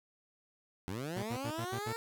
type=linear sweep; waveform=15% pulse; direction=up; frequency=84.6 to 462.1 Hz; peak=-31 dBFS; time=0.88-1.96 s; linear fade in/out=0 ms
type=tone bursts; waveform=sawtooth; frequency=116.54 Hz; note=A#2; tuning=in tune; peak=-33 dBFS; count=6; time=1.16-1.931 s; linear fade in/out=10 ms; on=71 ms; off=69 ms
effects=none